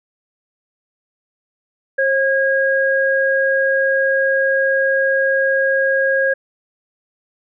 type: tone pair together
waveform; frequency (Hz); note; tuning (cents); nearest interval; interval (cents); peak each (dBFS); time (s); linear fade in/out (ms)
sine; 538 / 1636.6; C5 / G#6; +48 / -26; octave + perfect fifth; 1926; -16; 1.98-6.34; 10
effects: none